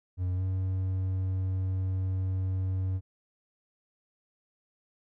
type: tone with pitch glide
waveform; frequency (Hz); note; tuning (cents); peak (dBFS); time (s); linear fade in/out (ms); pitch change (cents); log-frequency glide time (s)
triangle; 91 to 93.94; F#2 to F#2; -28 to +27; -25; 0.17-3.01; 50; +55; 0.34-0.43
effects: none